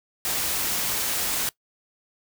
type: noise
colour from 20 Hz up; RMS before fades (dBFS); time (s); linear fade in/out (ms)
white; -26; 0.25-1.49; 0
effects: noise-tail reverb RT60 0.1 s tail -21 dB re dry